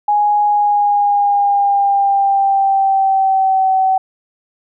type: tone with pitch glide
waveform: sine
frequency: 830 to 761.1 Hz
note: G#5 to F#5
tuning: -1 to +49 cents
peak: -10 dBFS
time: 0.08-3.98 s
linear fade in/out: 5 ms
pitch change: -150 cents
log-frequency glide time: 0.45-3.72 s
effects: none